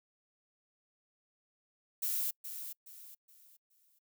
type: noise with echo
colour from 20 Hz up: violet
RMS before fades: -34 dBFS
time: 2.02-2.31 s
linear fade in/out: 10 ms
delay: 420 ms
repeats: 4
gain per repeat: -9 dB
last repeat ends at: 3.99 s
effects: noise-tail reverb RT60 0.1 s tail -26 dB re dry